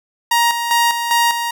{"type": "tone with tremolo", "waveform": "sawtooth", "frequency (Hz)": 940, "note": "A#5", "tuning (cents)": 14, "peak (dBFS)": -8, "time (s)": [0.31, 1.51], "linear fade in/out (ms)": 5, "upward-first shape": "square", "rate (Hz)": 2.5, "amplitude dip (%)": 55, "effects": []}